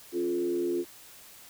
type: tone with frequency modulation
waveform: sine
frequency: 350 Hz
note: F4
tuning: 4 cents sharp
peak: -26 dBFS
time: 0.12-0.85 s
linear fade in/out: 50 ms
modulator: 79.6 Hz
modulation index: 0.71
effects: white hiss -51 dBFS RMS until 1.49 s